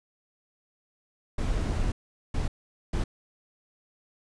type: noise bursts at uneven times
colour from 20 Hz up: brown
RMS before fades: -27 dBFS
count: 3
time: 1.38-1.92 / 2.34-2.48 / 2.93-3.04 s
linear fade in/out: 5 ms
effects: resampled to 22050 Hz